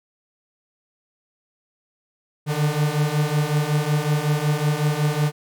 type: beating tone pair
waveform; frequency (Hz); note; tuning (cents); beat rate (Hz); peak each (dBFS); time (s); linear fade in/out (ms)
45% pulse; 146.2 / 151.6; D3 / D#3; -7 / -45; 5.4; -23 / -21; 2.46-5.32; 50
effects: none